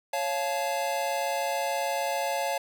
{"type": "chord", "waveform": "square", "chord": "Db augmented", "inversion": "none", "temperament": "just", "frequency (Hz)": [554.4, 693, 866.2], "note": ["Db5", "F5", "A5"], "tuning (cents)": [0, -14, -27], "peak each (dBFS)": -32, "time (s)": [0.13, 2.58], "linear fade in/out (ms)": 5, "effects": []}